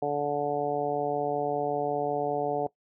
harmonic tone, 145.3 Hz, D3, 18 cents flat, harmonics 1 / 2 / 3 / 4 / 5 / 6, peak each -40 / -36 / -30 / -32 / -30 / -39 dBFS, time 0.02-2.67 s, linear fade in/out 5 ms, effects noise-tail reverb RT60 0.1 s tail -19 dB re dry

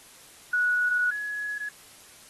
sine tone pair in turn, 1466 / 1684.5 Hz, F#6 / G#6, -16 / +24 cents, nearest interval major second, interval 240 cents, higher second, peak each -21 / -29 dBFS, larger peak first, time 0.53-1.11 / 1.11-1.69 s, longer neither, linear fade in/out 5 ms, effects white hiss -51 dBFS RMS until 2.29 s + AAC 32 kbps

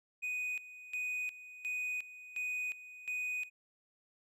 triangle tone with tremolo, 2489 Hz, D#7, in tune, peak -33 dBFS, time 0.22-3.5 s, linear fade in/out 20 ms, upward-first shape square, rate 1.4 Hz, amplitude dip 80%, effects none

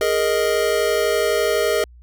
square chord, Ab suspended second, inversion none, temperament just, 415.3 / 467.2 / 623 Hz, Ab4 / Bb4 / Eb5, 0 / +4 / +2 cents, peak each -22 dBFS, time 0.01-1.84 s, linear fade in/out 2 ms, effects added 60 Hz sine -42 dBFS peak until 2.02 s

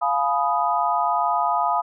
sine chord, F half-diminished seventh, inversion none, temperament equal with one note detuned, 698.5 / 845.6 / 987.8 / 1244.5 Hz, F5 / Ab5 / Cb6 / Eb6, 0 / +31 / 0 / 0 cents, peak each -24 dBFS, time 0.01-1.82 s, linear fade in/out 20 ms, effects none

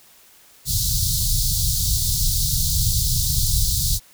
pink band-stop noise, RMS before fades -20 dBFS, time 0.65-4 s, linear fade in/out 50 ms, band 150 to 3900 Hz, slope 48 dB/octave, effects white hiss -51 dBFS RMS until 4.13 s

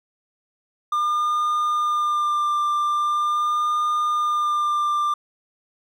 triangle tone with vibrato, 1200 Hz, D6, 37 cents sharp, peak -17 dBFS, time 0.92-5.14 s, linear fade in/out 5 ms, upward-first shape sine, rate 0.42 Hz, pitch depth 18 cents each way, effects none

